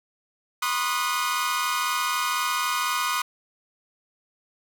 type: tone cluster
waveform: sawtooth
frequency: 990 / 1074 / 1232 / 1468 Hz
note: B5 / C6 / D#6 / F#6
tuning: +4 / +45 / -17 / -14 cents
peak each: -27 / -26 / -23 / -28 dBFS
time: 0.62-3.22 s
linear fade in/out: 5 ms
effects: none